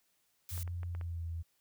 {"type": "noise", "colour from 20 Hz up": "blue", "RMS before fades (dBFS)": -45, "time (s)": [0.49, 0.63], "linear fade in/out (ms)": 0}
{"type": "tone with pitch glide", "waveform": "sine", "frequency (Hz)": [87.31, 83.22], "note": ["F2", "E2"], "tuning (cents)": [0, 17], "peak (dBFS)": -36, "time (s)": [0.51, 1.43], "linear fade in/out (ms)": 20, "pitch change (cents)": -83, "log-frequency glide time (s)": [0.86, 1.26]}
{"type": "clicks", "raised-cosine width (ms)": 0.5, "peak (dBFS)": -35, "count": 5, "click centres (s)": [0.578, 0.677, 0.832, 0.95, 1.012]}
{"effects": ["white hiss -75 dBFS RMS until 1.6 s"]}